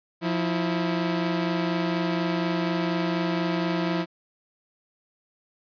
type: tone pair together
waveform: sawtooth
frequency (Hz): 174.83 / 325.5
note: F3 / E4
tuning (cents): +2 / -22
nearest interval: major seventh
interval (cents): 1076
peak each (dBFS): -22 / -23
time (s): 0.21-4.06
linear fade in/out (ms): 50
effects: resampled to 11025 Hz